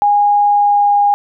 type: tone with pitch glide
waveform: sine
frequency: 821 to 815.8 Hz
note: G#5 to G#5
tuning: -20 to -31 cents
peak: -8 dBFS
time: 0.02-1.14 s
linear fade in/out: 0 ms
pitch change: -11 cents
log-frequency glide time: 0.46-0.97 s
effects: none